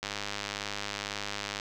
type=click train; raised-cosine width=0.2 ms; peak=-16 dBFS; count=161; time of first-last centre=0.03-1.599 s; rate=102 Hz; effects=none